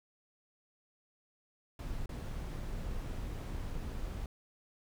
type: noise with dropouts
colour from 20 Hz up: brown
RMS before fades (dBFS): -39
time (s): 1.79-4.26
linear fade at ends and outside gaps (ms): 2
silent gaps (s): 2.059-2.091
effects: none